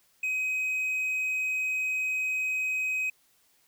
triangle tone, 2525 Hz, D#7, 25 cents sharp, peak -25 dBFS, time 0.23-3.1 s, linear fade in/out 5 ms, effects white hiss -66 dBFS RMS until 3.67 s

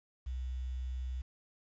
sine tone with quantisation, 63.4 Hz, B1, 46 cents sharp, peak -35 dBFS, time 0.26-1.22 s, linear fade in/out 10 ms, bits 10, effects resampled to 16000 Hz

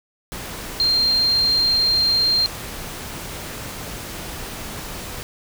sine tone in noise, 4186 Hz, C8, in tune, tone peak -15 dBFS, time 0.8-2.46 s, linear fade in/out 0 ms, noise pink, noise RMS -32 dBFS, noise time 0.32-5.23 s, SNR +14 dB, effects none

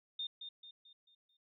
sine tone with echo, 3640 Hz, A#7, 42 cents flat, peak -37 dBFS, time 0.19-0.27 s, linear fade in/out 5 ms, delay 220 ms, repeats 5, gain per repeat -7 dB, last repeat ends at 1.37 s, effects none

